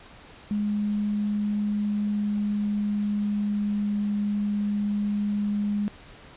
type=tone with pitch glide; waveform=sine; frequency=207.7 to 206 Hz; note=G#3 to G#3; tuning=0 to -14 cents; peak=-23 dBFS; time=0.51-5.88 s; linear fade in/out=0 ms; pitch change=-14 cents; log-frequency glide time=1.63-4.12 s; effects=pink hiss -48 dBFS RMS until 6.36 s + resampled to 8000 Hz